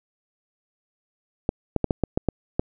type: clicks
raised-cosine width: 2 ms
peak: -7 dBFS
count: 8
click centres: 1.491 / 1.763 / 1.843 / 1.908 / 2.037 / 2.175 / 2.287 / 2.595 s
effects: none